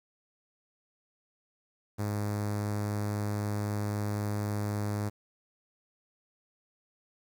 sawtooth tone with notch filter, 103.83 Hz, G#2, in tune, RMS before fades -32 dBFS, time 1.98-5.1 s, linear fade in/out 20 ms, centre 3000 Hz, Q 0.87, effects 10-bit

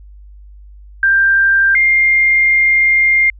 sine tone pair in turn, 1583 / 2113 Hz, G6 / C7, +17 / +16 cents, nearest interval perfect fourth, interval 499 cents, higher second, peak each -8 dBFS, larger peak neither, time 1.03-1.75 / 1.75-3.3 s, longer second, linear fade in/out 2 ms, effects added 50 Hz sine -35 dBFS peak until 3.39 s

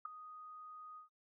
sine tone with ADSR envelope, 1244.5 Hz, D#6, in tune, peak -35 dBFS, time 0.05-1.09 s, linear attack 6 ms, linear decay 4 ms, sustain -15 dB, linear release 120 ms, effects noise-tail reverb RT60 0.1 s tail -18 dB re dry

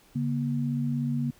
sine tone pair together, 141.63 / 238.2 Hz, C#3 / A#3, +38 / +38 cents, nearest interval major sixth, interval 900 cents, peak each -28 dBFS, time 0.15-1.31 s, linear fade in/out 10 ms, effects pink hiss -59 dBFS RMS until 1.39 s

